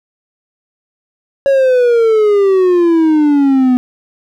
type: exponential sweep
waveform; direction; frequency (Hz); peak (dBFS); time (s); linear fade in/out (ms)
triangle; down; 557 to 247.8; -5; 1.46-3.77; 0
effects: none